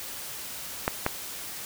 clicks, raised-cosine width 0.5 ms, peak -8 dBFS, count 2, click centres 0.879 / 1.064 s, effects white hiss -38 dBFS RMS until 1.65 s

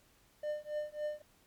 triangle tone with tremolo, 600 Hz, D5, 37 cents sharp, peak -30 dBFS, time 0.43-1.22 s, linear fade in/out 5 ms, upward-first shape triangle, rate 3.6 Hz, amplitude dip 100%, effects pink hiss -67 dBFS RMS until 1.46 s + MP3 96 kbps

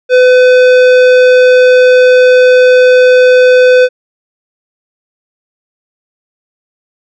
sine tone with tanh clipping, 504 Hz, B4, 35 cents sharp, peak -4 dBFS, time 0.09-3.89 s, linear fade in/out 50 ms, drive 15 dB, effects none

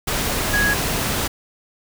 sine tone in noise, 1661.2 Hz, G#6, in tune, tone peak -17 dBFS, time 0.53-0.74 s, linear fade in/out 10 ms, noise pink, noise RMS -22 dBFS, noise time 0.07-1.28 s, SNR +2 dB, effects none

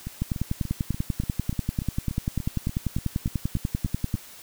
two click trains, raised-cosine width 5 ms, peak -19 / -12 dBFS, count 15 / 41, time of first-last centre 0.07-4.152 / 0.22-4.142 s, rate 3.43 / 10.2 Hz, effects white hiss -46 dBFS RMS until 4.42 s

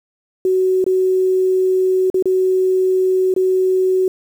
sine tone with dropouts, 373.6 Hz, F#4, 17 cents sharp, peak -12 dBFS, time 0.45-4.08 s, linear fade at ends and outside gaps 2 ms, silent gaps 0.842-0.864 / 2.101-2.143 / 2.225-2.256 / 3.34-3.363 s, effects 7-bit

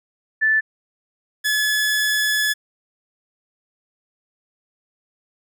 sine / sawtooth tone pair in turn, 1754 / 1711 Hz, A6 / A6, -6 / -49 cents, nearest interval unison, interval 43 cents, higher first, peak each -14 / -14 dBFS, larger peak neither, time 0.41-0.61 / 1.44-2.54 s, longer second, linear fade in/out 20 ms, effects none

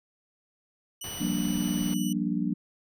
15% pulse tone, 2960 Hz, F#7, in tune, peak -29 dBFS, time 1.01-2.13 s, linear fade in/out 5 ms
pink band-stop noise, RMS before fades -42 dBFS, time 1.04-1.94 s, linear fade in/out 2 ms, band 5500 to 16000 Hz, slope 96 dB/octave
sine chord, G minor seventh, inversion third, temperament just, 176.4 / 196 / 235.2 / 294 Hz, F3 / G3 / Bb3 / D4, +18 / 0 / +16 / +2 cents, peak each -31 dBFS, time 1.2-2.54 s, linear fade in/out 10 ms
effects none

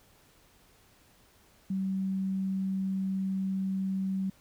sine tone, 191.4 Hz, G3, 41 cents flat, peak -28 dBFS, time 1.7-4.3 s, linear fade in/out 5 ms, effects pink hiss -62 dBFS RMS until 4.4 s

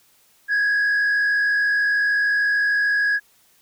sine tone with frequency modulation, 1661.2 Hz, G#6, in tune, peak -14 dBFS, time 0.48-3.2 s, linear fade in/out 50 ms, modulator 53.5 Hz, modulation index 0.58, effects tanh soft clip ceiling -16 dBFS + white hiss -58 dBFS RMS until 3.61 s

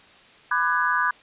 sine chord, G# half-diminished seventh, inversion first, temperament just, 996.7 / 1196.1 / 1495.1 / 1661.2 Hz, B5 / D6 / F#6 / G#6, +16 / +31 / +18 / 0 cents, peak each -25 dBFS, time 0.51-1.11 s, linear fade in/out 5 ms, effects white hiss -51 dBFS RMS until 1.22 s + resampled to 8000 Hz

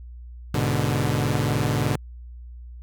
sawtooth chord, G# diminished, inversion none, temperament equal, 103.83 / 123.47 / 146.83 Hz, G#2 / B2 / D3, 0 / 0 / 0 cents, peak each -22 / -21 / -21 dBFS, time 0.54-1.96 s, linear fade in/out 5 ms, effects added 60 Hz sine -37 dBFS peak until 2.82 s

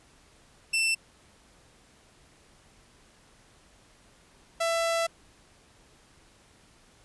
sawtooth tone pair in turn, 2675 / 666.6 Hz, E7 / E5, +25 / +19 cents, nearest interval 2 octaves, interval 2406 cents, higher first, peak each -20 / -21 dBFS, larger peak first, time 0.73-0.95 / 4.6-5.07 s, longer second, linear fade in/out 10 ms, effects pink hiss -59 dBFS RMS until 7.04 s + resampled to 24000 Hz

